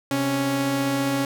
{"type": "tone pair together", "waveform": "sawtooth", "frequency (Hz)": [131.09, 277.2], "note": ["C3", "C#4"], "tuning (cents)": [4, 0], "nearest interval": "octave + minor second", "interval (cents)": 1296, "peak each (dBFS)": [-25, -18], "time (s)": [0.11, 1.25], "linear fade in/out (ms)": 2, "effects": []}